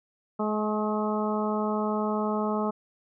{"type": "harmonic tone with a mistuned harmonic", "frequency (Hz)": 212.4, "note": "G#3", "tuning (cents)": 39, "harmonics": [1, 2, 3, 4, 5, 6], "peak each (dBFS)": [-28, -31, -33, -34, -35, -36], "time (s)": [0.39, 2.71], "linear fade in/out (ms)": 10, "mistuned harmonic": 5, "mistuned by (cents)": 20, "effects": []}